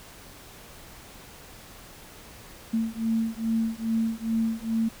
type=beating tone pair; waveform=sine; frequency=224.1 / 226.5 Hz; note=A3 / A#3; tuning=+32 / -50 cents; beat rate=2.4 Hz; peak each=-27 dBFS; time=2.73-4.89 s; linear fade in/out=10 ms; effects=pink hiss -47 dBFS RMS until 5 s